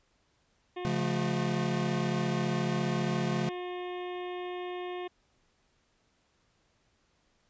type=harmonic tone; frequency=359.1 Hz; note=F4; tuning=48 cents sharp; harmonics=1 / 2 / 3 / 5 / 6 / 7 / 8 / 9 / 10; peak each=-36 / -42 / -46 / -50 / -52 / -53 / -54 / -55 / -56 dBFS; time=0.76-5.08 s; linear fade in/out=10 ms
type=chord; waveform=square; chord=Db augmented; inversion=none; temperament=just; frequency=138.59 / 173.24 / 216.5 Hz; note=Db3 / F3 / A3; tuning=0 / -14 / -28 cents; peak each=-34 dBFS; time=0.85-3.49 s; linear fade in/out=0 ms
effects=pink hiss -71 dBFS RMS until 7.49 s + resampled to 16000 Hz